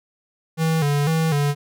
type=tone with vibrato; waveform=square; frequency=152.6 Hz; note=D#3; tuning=33 cents flat; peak=-18 dBFS; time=0.57-1.55 s; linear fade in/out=50 ms; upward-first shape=square; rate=2 Hz; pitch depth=97 cents each way; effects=none